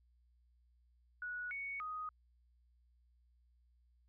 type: tone with pitch steps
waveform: sine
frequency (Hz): 1465 / 2225 / 1248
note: F#6 / C#7 / D#6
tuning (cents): -18 / +6 / +5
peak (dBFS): -40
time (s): 1.22-2.09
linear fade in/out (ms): 2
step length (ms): 290
effects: added 60 Hz sine -68 dBFS peak until 4.08 s